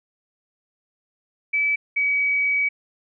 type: tone pair in turn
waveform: sine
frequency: 2301 / 2272 Hz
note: D7 / C#7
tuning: -36 / +42 cents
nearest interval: unison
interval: 22 cents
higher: first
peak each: -18 / -18 dBFS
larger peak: neither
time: 1.53-1.76 / 1.96-2.69 s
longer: second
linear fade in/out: 10 ms
effects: none